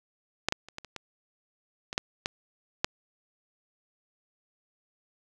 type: clicks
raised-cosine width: 0.2 ms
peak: -7 / -9 / -28 / -20 / -27 / -20 / -19 / -8 / -11 / -6 dBFS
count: 10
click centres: 0.486 / 0.524 / 0.686 / 0.784 / 0.847 / 0.963 / 1.929 / 1.979 / 2.259 / 2.845 s
effects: none